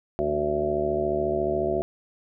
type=harmonic tone with a mistuned harmonic; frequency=74.2 Hz; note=D2; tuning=18 cents sharp; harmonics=1 / 2 / 3 / 4 / 5 / 6 / 7 / 8 / 9; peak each=-37 / -38 / -35 / -38 / -26 / -38 / -36 / -32 / -27 dBFS; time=0.19-1.82 s; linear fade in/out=0 ms; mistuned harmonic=2; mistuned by=+37 cents; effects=none